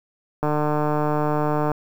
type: click train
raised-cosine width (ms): 1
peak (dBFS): -9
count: 194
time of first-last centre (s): 0.43-1.717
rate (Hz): 150
effects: 7-bit